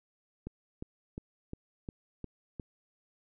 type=click train; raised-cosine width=3 ms; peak=-26 dBFS; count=7; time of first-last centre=0.47-2.598 s; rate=2.82 Hz; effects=none